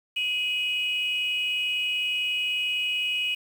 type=tone pair together; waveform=sine; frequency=2516 / 2915 Hz; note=D#7 / F#7; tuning=+19 / -26 cents; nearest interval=minor third; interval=255 cents; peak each=-26 dBFS; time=0.16-3.35 s; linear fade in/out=10 ms; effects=tanh soft clip ceiling -18 dBFS + 8-bit